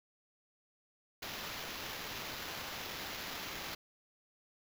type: noise with sample-and-hold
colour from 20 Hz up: white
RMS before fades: -43 dBFS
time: 1.22-3.75 s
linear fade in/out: 5 ms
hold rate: 8820 Hz
effects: none